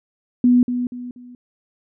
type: tone with echo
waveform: sine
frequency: 246.2 Hz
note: B3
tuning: 5 cents flat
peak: -10 dBFS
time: 0.44-0.63 s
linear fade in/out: 2 ms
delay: 240 ms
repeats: 3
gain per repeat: -9 dB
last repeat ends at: 1.35 s
effects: none